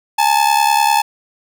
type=ring-modulated tone; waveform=45% pulse; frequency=865 Hz; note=A5; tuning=30 cents flat; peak=-8 dBFS; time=0.18-1.02 s; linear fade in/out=10 ms; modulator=35 Hz; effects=none